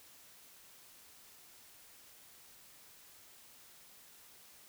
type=silence; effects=white hiss -59 dBFS RMS until 4.68 s